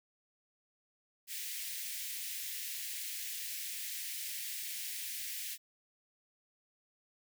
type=high-pass noise; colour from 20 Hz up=white; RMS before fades=-41 dBFS; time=1.27-5.58 s; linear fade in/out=50 ms; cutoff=1800 Hz; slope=48 dB/octave; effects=none